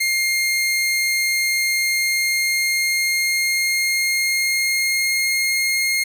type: tone with pitch glide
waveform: sawtooth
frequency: 2122 to 2136 Hz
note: C7 to C7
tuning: +24 to +35 cents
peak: -14 dBFS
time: 0-6.04 s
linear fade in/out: 10 ms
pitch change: +11 cents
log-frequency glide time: 1.89-5.24 s
effects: none